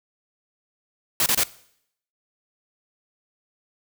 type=noise bursts; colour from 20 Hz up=white; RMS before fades=-20 dBFS; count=3; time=1.2-1.435 s; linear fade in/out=2 ms; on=61 ms; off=26 ms; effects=noise-tail reverb RT60 0.7 s tail -20 dB re dry